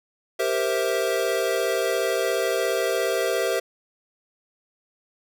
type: chord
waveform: square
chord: C dominant seventh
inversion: second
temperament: equal with one note detuned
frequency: 392 / 466.2 / 523.3 / 655.1 Hz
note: G4 / Bb4 / C5 / E5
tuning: 0 / 0 / 0 / -11 cents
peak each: -28 dBFS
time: 0.39-3.6 s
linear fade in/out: 10 ms
effects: none